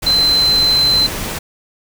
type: tone in noise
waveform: sine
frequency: 4074 Hz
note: C8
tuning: 47 cents flat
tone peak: -10 dBFS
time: 0.06-1.07 s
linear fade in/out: 10 ms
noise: pink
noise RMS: -23 dBFS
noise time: 0.02-1.39 s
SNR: +10 dB
effects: none